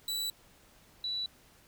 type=tone pair in turn; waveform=sawtooth / sine; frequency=3946 / 3946 Hz; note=B7 / B7; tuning=-2 / -2 cents; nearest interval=unison; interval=0 cents; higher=neither; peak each=-29 / -32 dBFS; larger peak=first; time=0.08-0.3 / 1.04-1.26 s; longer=neither; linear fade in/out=2 ms; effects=pink hiss -61 dBFS RMS until 1.67 s